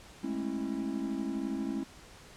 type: chord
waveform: triangle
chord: A major seventh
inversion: third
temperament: equal with one note detuned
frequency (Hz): 207.7 / 220 / 270.7 / 329.6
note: G#3 / A3 / C#4 / E4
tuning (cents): 0 / 0 / -41 / 0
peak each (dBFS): -36 / -38 / -33 / -36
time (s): 0.23-1.84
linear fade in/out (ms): 10
effects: pink hiss -53 dBFS RMS until 2.36 s + low-pass 9000 Hz 12 dB/octave